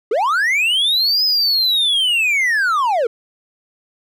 triangle linear two-way sweep, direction up then down, 382.8 to 5110 to 430.2 Hz, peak -12 dBFS, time 0.11-3.07 s, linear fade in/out 5 ms, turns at 1.24 s, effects none

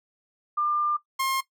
sine / sawtooth tone pair in turn, 1197 / 1066.4 Hz, D6 / C6, +33 / +33 cents, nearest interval major second, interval 200 cents, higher first, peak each -22 / -20 dBFS, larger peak second, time 0.57-0.97 / 1.19-1.41 s, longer first, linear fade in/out 10 ms, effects noise-tail reverb RT60 0.1 s tail -17 dB re dry

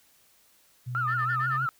sine tone with pitch glide, 123.7 to 132.58 Hz, B2 to C3, +3 to +23 cents, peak -31 dBFS, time 0.86-1.67 s, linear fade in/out 20 ms, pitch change +120 cents, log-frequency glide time 1.29-1.53 s
sine tone with vibrato, 1318.5 Hz, E6, in tune, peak -25 dBFS, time 0.95-1.69 s, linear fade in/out 0 ms, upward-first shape triangle, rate 6.2 Hz, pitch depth 180 cents each way
sine tone bursts, 1781 Hz, A6, 21 cents sharp, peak -29 dBFS, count 5, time 1.07-1.579 s, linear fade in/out 20 ms, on 81 ms, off 26 ms
effects tanh soft clip ceiling -17 dBFS + white hiss -62 dBFS RMS until 1.79 s

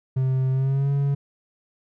triangle tone with pitch glide, 131 to 140.4 Hz, C3 to C#3, +2 to +22 cents, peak -17 dBFS, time 0.16-1.15 s, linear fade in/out 10 ms, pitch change +120 cents, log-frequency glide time 0.51-0.91 s, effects none

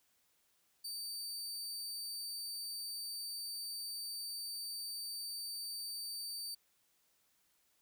sawtooth tone, 4611 Hz, D8, 33 cents flat, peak -38 dBFS, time 0.84-6.55 s, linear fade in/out 10 ms, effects white hiss -75 dBFS RMS until 7.81 s

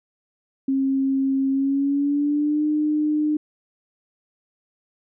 sine tone with pitch glide, 269.4 to 302.4 Hz, C#4 to D#4, -49 to -49 cents, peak -18 dBFS, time 0.68-3.37 s, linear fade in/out 5 ms, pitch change +200 cents, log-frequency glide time 1.5-2.64 s, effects none

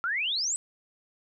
sine exponential sweep, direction up, 1330 to 8220 Hz, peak -26 dBFS, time 0.04-0.56 s, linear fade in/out 0 ms, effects none

